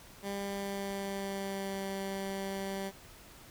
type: tone with pitch glide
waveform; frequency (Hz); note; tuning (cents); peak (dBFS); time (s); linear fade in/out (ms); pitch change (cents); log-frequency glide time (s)
15% pulse; 199.1 to 194.78; G3 to G3; +27 to -11; -29; 0.22-2.92; 50; -38; 0.38-1.84
effects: pink hiss -54 dBFS RMS until 3.5 s